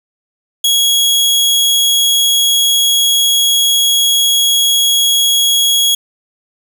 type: tone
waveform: sawtooth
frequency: 3322 Hz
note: G#7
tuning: in tune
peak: -6 dBFS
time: 0.64-5.95 s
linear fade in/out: 5 ms
effects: none